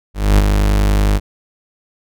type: tone with ADSR envelope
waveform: 40% pulse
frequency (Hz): 50.6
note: G#1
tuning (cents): -44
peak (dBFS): -5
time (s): 0.14-1.2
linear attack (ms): 250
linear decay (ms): 12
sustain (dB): -5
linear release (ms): 40
effects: none